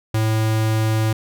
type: tone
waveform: square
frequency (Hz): 110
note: A2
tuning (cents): 0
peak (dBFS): -17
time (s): 0.14-1.13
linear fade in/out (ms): 5
effects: none